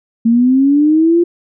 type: linear sweep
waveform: sine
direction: up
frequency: 225.1 to 349.2 Hz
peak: -7 dBFS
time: 0.25-1.24 s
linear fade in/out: 10 ms
effects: none